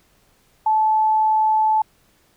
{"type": "tone", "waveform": "sine", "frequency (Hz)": 869, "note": "A5", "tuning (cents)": -22, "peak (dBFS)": -14, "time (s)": [0.66, 1.82], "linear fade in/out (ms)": 5, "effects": ["pink hiss -59 dBFS RMS until 2.36 s"]}